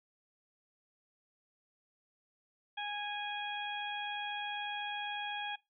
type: harmonic tone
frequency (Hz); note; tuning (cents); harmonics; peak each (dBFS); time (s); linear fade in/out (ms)
826; G#5; -10; 1 / 2 / 3 / 4; -40 / -43 / -44 / -42; 2.77-5.56; 10
effects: noise-tail reverb RT60 0.2 s tail -21 dB re dry